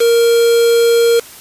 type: tone with quantisation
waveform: triangle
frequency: 466.2 Hz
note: A#4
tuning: in tune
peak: -6 dBFS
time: 0-1.2 s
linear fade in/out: 10 ms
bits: 3
effects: white hiss -36 dBFS RMS until 1.4 s + resampled to 32000 Hz